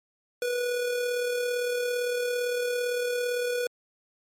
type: tone with amplitude modulation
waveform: square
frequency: 488.8 Hz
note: B4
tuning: 18 cents flat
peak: -25 dBFS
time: 0.42-3.67 s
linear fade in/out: 2 ms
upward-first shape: sine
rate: 37.7 Hz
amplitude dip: 35%
effects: MP3 64 kbps